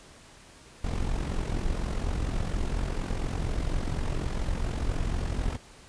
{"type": "noise with amplitude modulation", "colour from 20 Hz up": "brown", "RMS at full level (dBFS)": -26, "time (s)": [0.84, 5.57], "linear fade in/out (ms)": 5, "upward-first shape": "sine", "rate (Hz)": 44.2, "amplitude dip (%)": 65, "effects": ["pink hiss -52 dBFS RMS until 5.88 s", "resampled to 22050 Hz"]}